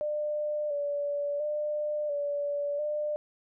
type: tone with vibrato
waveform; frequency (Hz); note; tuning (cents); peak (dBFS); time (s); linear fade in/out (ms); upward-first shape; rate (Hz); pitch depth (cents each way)
sine; 587.3; D5; 0; -28; 0.01-3.16; 0; square; 0.72; 33
effects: none